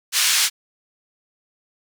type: band-pass noise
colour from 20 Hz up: white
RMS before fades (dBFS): -18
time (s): 0.12-0.5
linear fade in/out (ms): 50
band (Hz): 1800 to 7200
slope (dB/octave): 12
effects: none